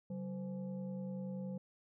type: tone with frequency modulation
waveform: sine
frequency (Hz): 188.7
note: F#3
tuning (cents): +34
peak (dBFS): -39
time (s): 0.1-1.58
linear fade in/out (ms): 5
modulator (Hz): 327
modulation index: 0.72
effects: none